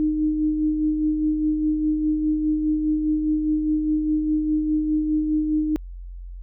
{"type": "tone with tremolo", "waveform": "sine", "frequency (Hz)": 307, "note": "D#4", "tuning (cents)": -23, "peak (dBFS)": -17, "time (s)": [0, 5.76], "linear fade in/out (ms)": 0, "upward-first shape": "sine", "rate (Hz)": 4.9, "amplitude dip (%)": 40, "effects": ["added 44 Hz sine -33 dBFS peak until 6.42 s"]}